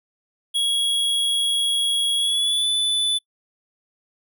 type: tone with pitch glide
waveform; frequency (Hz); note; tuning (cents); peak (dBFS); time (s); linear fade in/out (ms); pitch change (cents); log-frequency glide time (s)
square; 3322 to 3489; G#7 to A7; 0 to -15; -19; 0.54-3.19; 20; +85; 2.17-2.67
effects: noise-tail reverb RT60 0.1 s tail -25 dB re dry